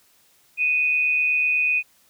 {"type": "tone pair together", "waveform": "sine", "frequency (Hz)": [2489, 2637], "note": ["D#7", "E7"], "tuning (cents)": [0, 0], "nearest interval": "minor second", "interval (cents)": 100, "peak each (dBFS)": [-18, -28], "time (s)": [0.57, 1.83], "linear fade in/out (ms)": 50, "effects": ["white hiss -59 dBFS RMS until 2.09 s"]}